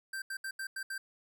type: tone bursts at uneven times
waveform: square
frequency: 1568 Hz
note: G6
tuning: in tune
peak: -37 dBFS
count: 6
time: 0.13-0.22 / 0.3-0.37 / 0.44-0.51 / 0.59-0.67 / 0.76-0.83 / 0.9-0.98 s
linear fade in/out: 5 ms
effects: none